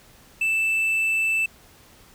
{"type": "tone", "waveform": "triangle", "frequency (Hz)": 2645, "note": "E7", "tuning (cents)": 5, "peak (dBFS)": -18, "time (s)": [0.41, 1.46], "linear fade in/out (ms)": 5, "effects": ["pink hiss -52 dBFS RMS until 2.14 s"]}